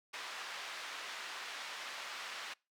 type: band-pass noise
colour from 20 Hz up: pink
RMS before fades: -45 dBFS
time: 0.13-2.54 s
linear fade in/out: 10 ms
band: 1100 to 4400 Hz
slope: 12 dB/octave
effects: noise-tail reverb RT60 0.3 s tail -26 dB re dry